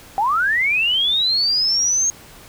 sine linear sweep, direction up, 756 to 6510 Hz, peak -15 dBFS, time 0.18-2.1 s, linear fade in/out 0 ms, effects pink hiss -43 dBFS RMS until 2.48 s

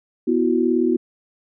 sine chord, B suspended fourth, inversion none, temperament equal with one note detuned, 246.9 / 329.6 / 367.7 Hz, B3 / E4 / F#4, 0 / 0 / -11 cents, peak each -20 dBFS, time 0.27-0.97 s, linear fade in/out 10 ms, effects none

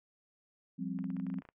sine chord, F suspended second, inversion none, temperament just, 174.61 / 196.44 / 261.9 Hz, F3 / G3 / C4, 0 / +4 / +2 cents, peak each -39 dBFS, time 0.78-1.41 s, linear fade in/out 20 ms
clicks, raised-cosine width 0.5 ms, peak -38 dBFS, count 12, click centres 0.989 / 1.042 / 1.103 / 1.167 / 1.199 / 1.267 / 1.301 / 1.341 / 1.386 / 1.421 / 1.452 / 1.489 s
effects noise-tail reverb RT60 0.1 s tail -22 dB re dry

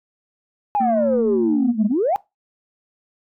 sine exponential two-way sweep, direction down then up, 849 to 197.9 to 849 Hz, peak -15 dBFS, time 0.75-2.16 s, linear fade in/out 0 ms, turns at 1.86 s
sine tone, 227.7 Hz, A#3, 40 cents flat, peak -18 dBFS, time 0.8-1.92 s, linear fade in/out 10 ms
effects noise-tail reverb RT60 0.2 s tail -21 dB re dry + tanh soft clip ceiling -10 dBFS

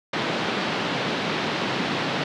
pink band-pass noise, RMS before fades -26 dBFS, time 0.13-2.24 s, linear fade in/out 5 ms, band 150 to 4200 Hz, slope 24 dB/octave, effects none

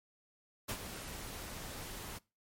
pink noise with ADSR envelope, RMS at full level -36 dBFS, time 0.68-2.19 s, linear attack 16 ms, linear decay 70 ms, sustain -9 dB, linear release 18 ms, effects noise-tail reverb RT60 0.3 s tail -24 dB re dry + MP3 64 kbps

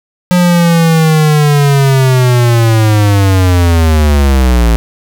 square linear sweep, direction down, 180 to 55.2 Hz, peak -6 dBFS, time 0.31-4.76 s, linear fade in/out 0 ms, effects 8-bit

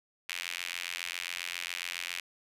sawtooth tone with high-pass filter, 87.31 Hz, F2, in tune, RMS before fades -38 dBFS, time 0.29-2.2 s, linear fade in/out 0 ms, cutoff 2400 Hz, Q 2.3, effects resampled to 32000 Hz

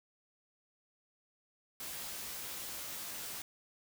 white noise with comb filter, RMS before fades -43 dBFS, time 1.8-3.42 s, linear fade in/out 2 ms, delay 16 ms, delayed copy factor +0.5, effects none

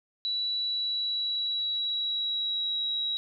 sine tone with pitch glide, 3936 to 3862 Hz, B7 to B7, -7 to -39 cents, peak -27 dBFS, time 0.25-3.17 s, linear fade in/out 0 ms, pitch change -32 cents, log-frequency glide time 0.59-2.84 s, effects none

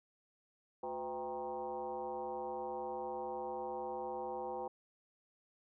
sine tone with frequency modulation, 648 Hz, E5, 30 cents flat, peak -38 dBFS, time 0.83-4.68 s, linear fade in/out 5 ms, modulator 143 Hz, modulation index 2.1, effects none

